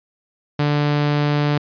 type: tone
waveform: sawtooth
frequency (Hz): 146.83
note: D3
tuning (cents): 0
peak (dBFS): -12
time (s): 0.59-1.58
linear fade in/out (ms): 5
effects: resampled to 11025 Hz